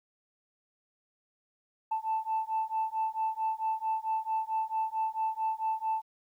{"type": "beating tone pair", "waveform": "sine", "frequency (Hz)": [880, 884.5], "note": ["A5", "A5"], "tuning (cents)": [0, 9], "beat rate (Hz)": 4.5, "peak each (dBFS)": -31, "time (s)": [1.91, 6.02], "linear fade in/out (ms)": 10, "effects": ["tanh soft clip ceiling -23 dBFS", "11-bit"]}